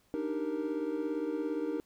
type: chord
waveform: triangle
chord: Eb major seventh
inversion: third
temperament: equal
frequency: 293.7 / 311.1 / 392 / 466.2 Hz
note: D4 / Eb4 / G4 / Bb4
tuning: 0 / 0 / 0 / 0 cents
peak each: -36 / -33 / -38 / -35 dBFS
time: 0.14-1.8 s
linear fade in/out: 0 ms
effects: pink hiss -69 dBFS RMS until 1.85 s